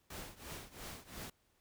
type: noise with tremolo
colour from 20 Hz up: pink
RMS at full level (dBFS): -45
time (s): 0.1-1.3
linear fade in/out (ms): 5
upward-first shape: triangle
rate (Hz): 2.9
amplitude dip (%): 90
effects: pink hiss -75 dBFS RMS until 1.6 s